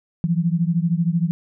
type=beating tone pair; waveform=sine; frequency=164.81 / 177.81 Hz; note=E3 / F3; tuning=0 / +31 cents; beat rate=13 Hz; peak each=-19 / -21 dBFS; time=0.24-1.31 s; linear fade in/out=0 ms; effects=none